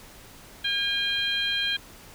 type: harmonic tone with a mistuned harmonic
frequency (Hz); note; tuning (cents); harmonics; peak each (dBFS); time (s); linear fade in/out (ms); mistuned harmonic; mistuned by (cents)
809; G#5; -46; 2 / 3 / 4 / 5; -30 / -33 / -26 / -33; 0.64-1.77; 10; 4; -17
effects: pink hiss -48 dBFS RMS until 2.14 s